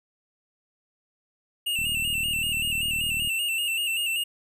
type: tone with vibrato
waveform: square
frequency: 2765 Hz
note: F7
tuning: 18 cents flat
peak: -25 dBFS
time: 1.66-4.24 s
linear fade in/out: 10 ms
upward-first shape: square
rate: 5.2 Hz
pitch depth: 52 cents each way
type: click train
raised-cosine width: 5 ms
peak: -27 dBFS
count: 58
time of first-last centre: 1.79-3.274 s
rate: 38.4 Hz
effects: none